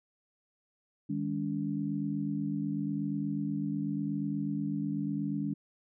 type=tone cluster; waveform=sine; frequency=155.2 / 203.4 / 284.3 Hz; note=D#3 / G#3 / C#4; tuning=-4 / -36 / +44 cents; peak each=-36 / -34 / -34 dBFS; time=1.09-5.54 s; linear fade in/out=10 ms; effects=none